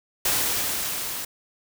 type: noise with level ramp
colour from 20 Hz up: white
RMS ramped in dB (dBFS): -22 to -32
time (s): 0.25-1.25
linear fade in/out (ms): 5
effects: none